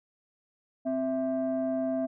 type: tone pair together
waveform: sine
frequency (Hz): 261.1 / 658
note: C4 / E5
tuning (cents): -3 / -3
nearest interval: octave + major third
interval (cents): 1600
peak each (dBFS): -28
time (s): 0.85-2.07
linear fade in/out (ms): 20
effects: tanh soft clip ceiling -22 dBFS